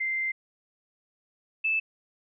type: tone pair in turn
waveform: sine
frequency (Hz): 2086 / 2628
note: C7 / E7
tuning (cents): -6 / -6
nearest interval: major third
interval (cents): 400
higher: second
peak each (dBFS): -26 / -23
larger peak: second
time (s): 0-0.32 / 1.64-1.8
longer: first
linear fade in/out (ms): 10
effects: none